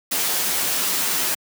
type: noise with comb filter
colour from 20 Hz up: white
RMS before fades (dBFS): -22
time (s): 0.11-1.35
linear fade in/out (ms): 10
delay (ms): 11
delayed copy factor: +0.7
effects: high-pass 150 Hz 12 dB/octave